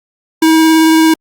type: tone with vibrato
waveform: square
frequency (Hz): 320.3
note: E4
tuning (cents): -50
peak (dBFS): -6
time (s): 0.42-1.14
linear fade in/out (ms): 5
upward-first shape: sine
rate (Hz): 18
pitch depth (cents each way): 10
effects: Opus 48 kbps